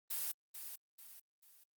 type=noise with echo; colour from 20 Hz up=blue; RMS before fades=-39 dBFS; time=0.1-0.32 s; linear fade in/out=10 ms; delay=440 ms; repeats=3; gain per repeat=-8 dB; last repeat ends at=1.64 s; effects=Opus 32 kbps